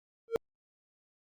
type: tone with exponential growth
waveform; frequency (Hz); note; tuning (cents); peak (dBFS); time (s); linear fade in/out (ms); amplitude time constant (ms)
triangle; 457.8; A#4; -31; -18; 0.28-0.36; 0; 17
effects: Opus 48 kbps